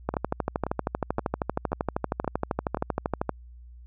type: two click trains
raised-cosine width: 1 ms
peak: -15 / -11 dBFS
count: 6 / 42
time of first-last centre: 0.14-2.772 / 0.09-3.293 s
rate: 1.9 / 12.8 Hz
effects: added 60 Hz sine -44 dBFS peak until 3.86 s